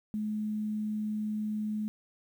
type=tone with quantisation; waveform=sine; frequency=213.1 Hz; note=G#3; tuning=45 cents sharp; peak=-30 dBFS; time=0.14-1.88 s; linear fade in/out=0 ms; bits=10; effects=none